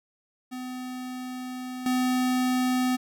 square tone with level steps, 253.3 Hz, B3, 44 cents sharp, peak -34 / -23 dBFS, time 0.51-2.97 s, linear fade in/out 20 ms, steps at 1.86 s, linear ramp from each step 2 ms, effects none

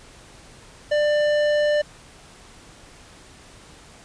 sine tone with tanh clipping, 594 Hz, D5, 20 cents sharp, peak -19 dBFS, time 0.91-1.82 s, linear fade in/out 10 ms, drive 14 dB, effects pink hiss -47 dBFS RMS until 4.04 s + resampled to 22050 Hz

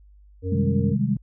harmonic tone, 92.5 Hz, F#2, in tune, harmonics 1 / 3 / 5, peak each -25 / -33 / -30 dBFS, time 0.42-0.96 s, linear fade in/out 50 ms
sine chord, Ab major seventh, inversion first, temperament equal, 130.81 / 155.56 / 196 / 207.7 Hz, C3 / Eb3 / G3 / Ab3, 0 / 0 / 0 / 0 cents, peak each -25 / -28 / -25 / -24 dBFS, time 0.52-1.17 s, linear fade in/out 5 ms
effects added 50 Hz sine -48 dBFS peak until 1.22 s

